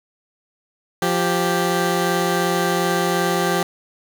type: tone pair together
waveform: 15% pulse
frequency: 174.62 / 392 Hz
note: F3 / G4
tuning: 0 / 0 cents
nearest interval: octave + major second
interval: 1400 cents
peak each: -14 dBFS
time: 1.02-3.63 s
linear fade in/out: 2 ms
effects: none